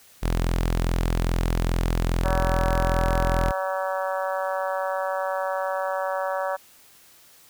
sawtooth tone, 42.43 Hz, F1, 49 cents flat, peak -17 dBFS, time 0.22-3.52 s, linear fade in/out 20 ms
harmonic tone, 189.4 Hz, F#3, 41 cents sharp, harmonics 3 / 4 / 5 / 6 / 7 / 8 / 9, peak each -27 / -31 / -32 / -34 / -36 / -37 / -38 dBFS, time 2.24-6.57 s, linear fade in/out 20 ms
effects white hiss -53 dBFS RMS until 7.49 s

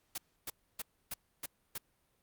white noise bursts, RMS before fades -39 dBFS, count 6, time 0.15-1.78 s, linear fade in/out 5 ms, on 30 ms, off 290 ms, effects pink hiss -75 dBFS RMS until 2.22 s + Opus 48 kbps

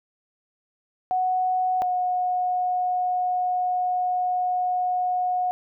sine tone pair in turn, 739 / 727.6 Hz, F#5 / F#5, -2 / -29 cents, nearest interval unison, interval 27 cents, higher first, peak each -20 / -21 dBFS, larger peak first, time 1.11-1.82 / 1.82-5.51 s, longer second, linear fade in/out 0 ms, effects none

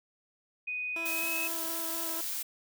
sine tone with pitch glide, 2489 to 2581 Hz, D#7 to E7, 0 to -37 cents, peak -32 dBFS, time 0.67-1.48 s, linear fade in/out 10 ms, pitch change +63 cents, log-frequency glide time 1-1.37 s
15% pulse tone with vibrato, 329.6 Hz, E4, in tune, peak -33 dBFS, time 0.96-2.21 s, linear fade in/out 2 ms, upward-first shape square, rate 4.1 Hz, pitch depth 12 cents each way
blue noise, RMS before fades -35 dBFS, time 1.05-2.43 s, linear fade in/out 10 ms
effects none

